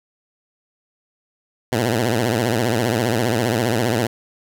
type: tone with vibrato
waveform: 10% pulse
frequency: 116.54 Hz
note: A#2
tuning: in tune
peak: -9 dBFS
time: 1.72-4.07 s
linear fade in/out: 5 ms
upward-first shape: triangle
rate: 15 Hz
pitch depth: 190 cents each way
effects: none